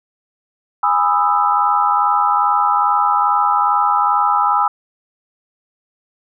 sine chord, E major seventh, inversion first, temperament just, 824.1 / 988.9 / 1236.1 / 1318.5 Hz, G#5 / B5 / D#6 / E6, -14 / +2 / -12 / 0 cents, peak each -17 / -18 / -19 / -17 dBFS, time 0.83-4.68 s, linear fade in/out 5 ms, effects none

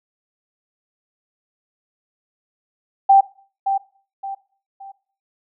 sine tone with echo, 784 Hz, G5, in tune, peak -7 dBFS, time 3.09-3.21 s, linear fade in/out 10 ms, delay 570 ms, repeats 3, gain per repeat -9 dB, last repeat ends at 4.92 s, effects noise-tail reverb RT60 0.4 s tail -17 dB re dry

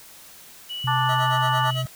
sine tone, 2945 Hz, F#7, 9 cents flat, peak -29 dBFS, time 0.69-1.83 s, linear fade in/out 20 ms
sine tone with vibrato, 129.1 Hz, C3, 23 cents flat, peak -24 dBFS, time 0.84-1.86 s, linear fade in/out 5 ms, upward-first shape square, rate 19 Hz, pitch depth 12 cents each way
harmonic tone, 293.7 Hz, D4, in tune, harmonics 3 / 4 / 5 / 6, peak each -23 / -24 / -30 / -31 dBFS, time 0.87-1.71 s, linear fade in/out 10 ms
25% pulse tone with tremolo, 640 Hz, D#5, 49 cents sharp, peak -24 dBFS, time 1.09-1.87 s, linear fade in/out 0 ms, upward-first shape sine, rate 8.9 Hz, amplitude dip 90%
effects white hiss -46 dBFS RMS until 1.95 s

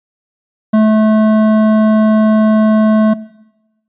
triangle tone with hard clipping, 216.7 Hz, A3, 26 cents flat, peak -8 dBFS, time 0.73-3.14 s, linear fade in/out 10 ms, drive 15 dB, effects noise-tail reverb RT60 1.0 s tail -20 dB re dry + resampled to 8000 Hz

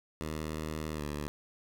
10% pulse tone with pitch glide, 77.78 to 73.8 Hz, D#2 to D2, 0 to +9 cents, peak -27 dBFS, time 0.21-1.28 s, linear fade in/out 0 ms, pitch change -91 cents, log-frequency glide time 0.94-1.02 s, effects none

